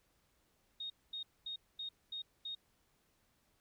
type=tone bursts; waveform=sine; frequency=3720 Hz; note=A#7; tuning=4 cents flat; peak=-40 dBFS; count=6; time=0.8-2.55 s; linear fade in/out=5 ms; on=100 ms; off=230 ms; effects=pink hiss -75 dBFS RMS until 3.6 s